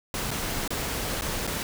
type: noise with dropouts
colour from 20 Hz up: pink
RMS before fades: -30 dBFS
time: 0.14-1.63 s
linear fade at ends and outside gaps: 1 ms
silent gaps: 0.307-0.313 / 0.677-0.705 / 1.211-1.22 / 1.468-1.475 s
effects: none